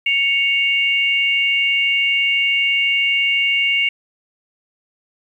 sine tone pair together, 2218 / 2794 Hz, C#7 / F7, 0 / 0 cents, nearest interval major third, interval 400 cents, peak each -17 dBFS, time 0.06-3.89 s, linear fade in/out 5 ms, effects 8-bit

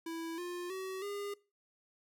square tone with pitch steps, 329.6 / 353.3 / 378.6 / 405.8 Hz, E4 / F4 / F#4 / G#4, 0 / +20 / +40 / -40 cents, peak -39 dBFS, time 0.06-1.34 s, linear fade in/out 5 ms, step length 320 ms, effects noise-tail reverb RT60 0.3 s tail -21 dB re dry

